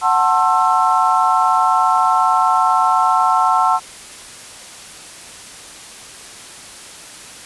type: chord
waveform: sine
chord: F# half-diminished seventh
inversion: none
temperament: just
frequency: 740 / 888 / 1065.6 / 1332 Hz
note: F#5 / A5 / C6 / E6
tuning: 0 / +16 / +31 / +18 cents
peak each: -17 dBFS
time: 0.01-3.8 s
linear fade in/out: 50 ms
effects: white hiss -36 dBFS RMS until 7.45 s + resampled to 24000 Hz